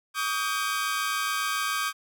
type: tone cluster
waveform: sawtooth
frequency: 1139 / 1246 / 1575 Hz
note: C#6 / D#6 / G6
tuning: +47 / +2 / +8 cents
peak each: -27 dBFS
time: 0.14-1.93 s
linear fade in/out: 50 ms
effects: none